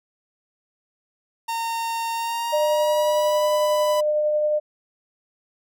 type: tone with pitch glide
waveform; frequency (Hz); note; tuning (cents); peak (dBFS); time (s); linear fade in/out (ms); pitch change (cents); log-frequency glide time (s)
45% pulse; 917 to 994.2; A#5 to B5; -29 to +11; -24; 1.48-4.01; 10; +140; 2.13-3.5
type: tone with tremolo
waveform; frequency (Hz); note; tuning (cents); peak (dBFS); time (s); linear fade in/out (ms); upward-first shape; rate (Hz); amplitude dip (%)
sine; 603; D5; +46; -17; 2.52-4.6; 20; triangle; 11; 25
effects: none